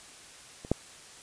clicks, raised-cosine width 2 ms, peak -28 / -10 dBFS, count 2, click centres 0.649 / 0.716 s, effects white hiss -50 dBFS RMS until 1.22 s + resampled to 22050 Hz

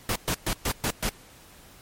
pink noise bursts, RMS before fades -26 dBFS, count 6, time 0.09-1.092 s, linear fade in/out 2 ms, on 67 ms, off 120 ms, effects pink hiss -51 dBFS RMS until 1.81 s + MP3 64 kbps

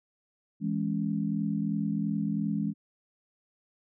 sine chord, C# minor, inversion first, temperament equal, 164.81 / 207.7 / 277.2 Hz, E3 / G#3 / C#4, 0 / 0 / 0 cents, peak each -32 / -29 / -34 dBFS, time 0.6-2.74 s, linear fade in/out 50 ms, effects none

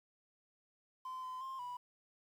triangle tone with pitch steps, 1031 / 1022 / 1057 / 983 Hz, C6 / C6 / C6 / B5, -26 / -41 / +17 / -8 cents, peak -39 dBFS, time 1.05-1.77 s, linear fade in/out 5 ms, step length 180 ms, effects tanh soft clip ceiling -36 dBFS + 11-bit

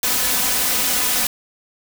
white noise with comb filter, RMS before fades -19 dBFS, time 0.03-1.27 s, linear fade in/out 2 ms, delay 4 ms, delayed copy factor +0.8, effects none

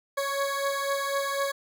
20% pulse beating tone pair, 554.4 / 558.4 Hz, C#5 / C#5, 0 / +13 cents, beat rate 4 Hz, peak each -23 / -27 dBFS, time 0.17-1.52 s, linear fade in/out 10 ms, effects none

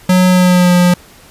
square tone with pitch glide, 183.2 to 177.88 Hz, F#3 to F3, -17 to +32 cents, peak -7 dBFS, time 0.09-0.94 s, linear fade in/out 5 ms, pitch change -51 cents, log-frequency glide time 0.28-0.73 s, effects pink hiss -41 dBFS RMS until 1.3 s + resampled to 32000 Hz

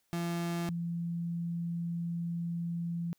35% pulse / sine tone pair in turn, 170.7 / 169.98 Hz, F3 / F3, -39 / -47 cents, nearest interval unison, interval 8 cents, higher first, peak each -30 / -32 dBFS, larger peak first, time 0.13-0.69 / 0.69-3.13 s, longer second, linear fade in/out 0 ms, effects white hiss -75 dBFS RMS until 3.18 s

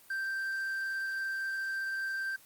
triangle tone, 1568 Hz, G6, in tune, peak -30 dBFS, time 0.1-2.36 s, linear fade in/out 5 ms, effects white hiss -58 dBFS RMS until 2.45 s + Opus 24 kbps

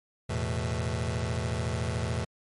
sawtooth chord, E suspended fourth, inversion none, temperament just, 82.41 / 109.88 / 123.61 Hz, E2 / A2 / B2, 0 / -2 / +2 cents, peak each -28 / -28 / -29 dBFS, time 0.29-2.25 s, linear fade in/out 10 ms, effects MP3 48 kbps

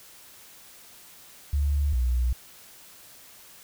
sine tone pair in turn, 71.7 / 61.42 Hz, D2 / B1, -41 / -9 cents, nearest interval minor third, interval 268 cents, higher first, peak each -21 dBFS, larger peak neither, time 1.53-1.93 / 1.93-2.33 s, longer neither, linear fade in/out 5 ms, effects white hiss -50 dBFS RMS until 3.63 s

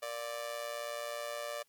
sawtooth tone with amplitude modulation, 587.3 Hz, D5, in tune, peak -30 dBFS, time 0.02-1.63 s, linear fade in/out 10 ms, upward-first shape sine, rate 119 Hz, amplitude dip 75%, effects white hiss -73 dBFS RMS until 1.68 s + MP3 96 kbps

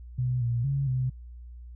sine tone with pitch steps, 125.6 / 118.8 / 138.4 / 128.6 Hz, B2 / A#2 / C#3 / C3, +30 / +33 / -2 / -30 cents, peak -24 dBFS, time 0.18-1.1 s, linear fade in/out 10 ms, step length 230 ms, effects added 60 Hz sine -41 dBFS peak until 1.75 s

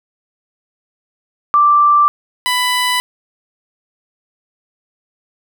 sine / 15% pulse tone pair in turn, 1174.7 / 994.7 Hz, D6 / B5, 0 / +12 cents, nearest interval minor third, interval 288 cents, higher first, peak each -7 dBFS, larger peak neither, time 1.54-2.08 / 2.46-3 s, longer neither, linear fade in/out 0 ms, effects none

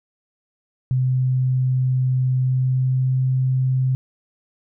sine tone with pitch glide, 128.6 to 129.94 Hz, C3 to C3, -30 to -12 cents, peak -16 dBFS, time 0.91-3.95 s, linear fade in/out 0 ms, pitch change +18 cents, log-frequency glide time 2.27-3.21 s, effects none

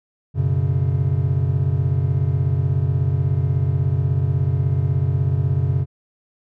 triangle chord, F# suspended fourth, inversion none, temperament equal with one note detuned, 92.5 / 123.47 / 139.88 Hz, F#2 / B2 / C#3, 0 / 0 / +16 cents, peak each -19 / -20 / -18 dBFS, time 0.34-5.86 s, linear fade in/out 50 ms, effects none

